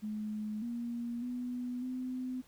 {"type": "tone with pitch steps", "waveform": "sine", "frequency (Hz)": [213.1, 236.8, 246.9, 254.6], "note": ["G#3", "A#3", "B3", "C4"], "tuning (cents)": [45, 27, 0, -47], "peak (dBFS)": -35, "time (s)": [0.02, 2.42], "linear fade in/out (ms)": 20, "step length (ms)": 600, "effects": ["pink hiss -64 dBFS RMS until 2.47 s"]}